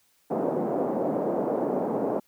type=band-pass noise; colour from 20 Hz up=white; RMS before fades=-27 dBFS; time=0.3-2.2 s; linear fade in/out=10 ms; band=190 to 660 Hz; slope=24 dB/octave; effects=white hiss -66 dBFS RMS until 2.27 s